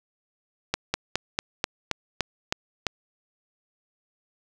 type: slowing click train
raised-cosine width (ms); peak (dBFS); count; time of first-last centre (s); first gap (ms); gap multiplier
0.2; -6; 9; 0.74-2.867; 200; 1.08
effects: none